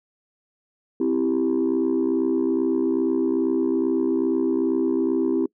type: chord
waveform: sine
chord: C major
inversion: none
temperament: equal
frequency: 261.6 / 329.6 / 392 Hz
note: C4 / E4 / G4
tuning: 0 / 0 / 0 cents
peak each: -22 / -21 / -23 dBFS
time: 1-5.46 s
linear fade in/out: 5 ms
effects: noise-tail reverb RT60 0.1 s tail -24 dB re dry + tanh soft clip ceiling -14 dBFS